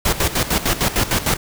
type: noise with tremolo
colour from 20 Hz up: pink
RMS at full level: -17 dBFS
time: 0.05-1.37 s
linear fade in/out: 5 ms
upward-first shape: square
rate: 6.6 Hz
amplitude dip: 75%
effects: none